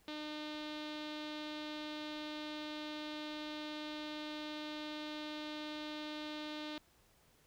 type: tone with low-pass filter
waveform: sawtooth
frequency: 302.9 Hz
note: D#4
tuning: 46 cents flat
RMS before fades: -44 dBFS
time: 0.08-6.78 s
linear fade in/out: 0 ms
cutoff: 3800 Hz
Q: 3.9
effects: pink hiss -69 dBFS RMS until 7.46 s